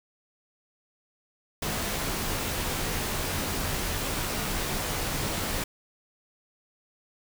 pink noise with comb filter, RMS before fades -30 dBFS, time 1.62-5.64 s, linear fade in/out 5 ms, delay 17 ms, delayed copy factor -0.5, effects none

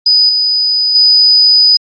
sine tone with level steps, 4978 Hz, D#8, in tune, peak -5 / -9 / -4 dBFS, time 0.06-1.77 s, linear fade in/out 5 ms, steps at 0.29 / 0.95 s, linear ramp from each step 2 ms, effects Opus 48 kbps

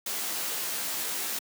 white noise with comb filter, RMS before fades -32 dBFS, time 0.06-1.39 s, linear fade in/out 5 ms, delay 15 ms, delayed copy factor +0.7, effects high-pass 200 Hz 12 dB/octave

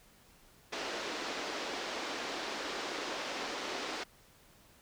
pink band-pass noise, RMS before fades -39 dBFS, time 0.72-4.04 s, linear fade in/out 10 ms, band 290 to 5700 Hz, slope 24 dB/octave, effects pink hiss -62 dBFS RMS until 4.81 s

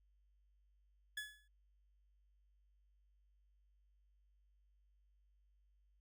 30% pulse tone with exponential decay, 1703 Hz, G#6, 43 cents sharp, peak -37 dBFS, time 1.17-1.48 s, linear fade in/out 5 ms, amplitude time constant 66 ms, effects added 50 Hz sine -70 dBFS peak until 6 s

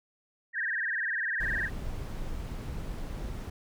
sine tone with vibrato, 1732 Hz, A6, 28 cents flat, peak -28 dBFS, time 0.53-1.7 s, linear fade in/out 50 ms, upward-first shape sine, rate 20 Hz, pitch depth 170 cents each way
brown noise, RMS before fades -36 dBFS, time 1.4-3.5 s, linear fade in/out 5 ms
effects none

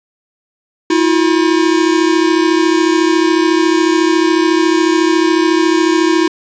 square tone pair together, 322.5 / 356.5 Hz, E4 / F4, -38 / +36 cents, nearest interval major second, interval 174 cents, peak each -12 / -14 dBFS, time 0.9-6.28 s, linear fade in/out 5 ms, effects resampled to 16000 Hz + 7-bit

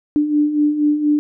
sine beating tone pair, 293.7 / 297.9 Hz, D4 / D4, 0 / +25 cents, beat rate 4.2 Hz, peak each -21 / -14 dBFS, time 0.16-1.19 s, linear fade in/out 0 ms, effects none

